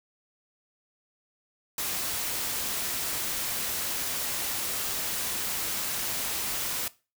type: noise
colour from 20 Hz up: white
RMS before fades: -31 dBFS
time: 1.78-6.88 s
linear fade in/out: 2 ms
effects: noise-tail reverb RT60 0.3 s tail -19 dB re dry